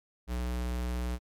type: tone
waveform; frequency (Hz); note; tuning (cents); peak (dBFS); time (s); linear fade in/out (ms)
square; 61; B1; -21; -31; 0.27-1.19; 50
effects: MP3 96 kbps